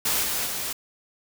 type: noise with level steps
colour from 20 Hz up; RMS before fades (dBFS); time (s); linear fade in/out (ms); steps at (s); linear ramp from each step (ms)
white; -24 / -27 / -30; 0.05-0.73; 5; 0.22 / 0.45; 20
effects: none